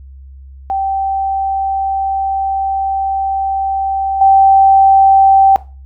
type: tone with level steps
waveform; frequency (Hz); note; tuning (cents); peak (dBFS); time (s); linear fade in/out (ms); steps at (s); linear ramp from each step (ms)
sine; 778; G5; -13; -13 / -4; 0.7-5.56; 0; 4.21; 5
effects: noise-tail reverb RT60 0.3 s tail -17 dB re dry + added 67 Hz sine -32 dBFS peak until 5.85 s